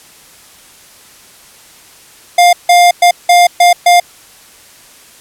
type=tone bursts at uneven times; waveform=square; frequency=704 Hz; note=F5; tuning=14 cents sharp; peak=-4 dBFS; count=6; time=2.38-2.53 / 2.69-2.91 / 3.02-3.11 / 3.29-3.47 / 3.6-3.73 / 3.86-4 s; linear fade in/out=5 ms; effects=white hiss -40 dBFS RMS until 5.2 s + low-pass 12000 Hz 12 dB/octave